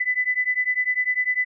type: beating tone pair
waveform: sine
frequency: 1995 / 2005 Hz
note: B6 / B6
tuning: +17 / +26 cents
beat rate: 10 Hz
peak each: -23 dBFS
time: 0-1.45 s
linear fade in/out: 10 ms
effects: none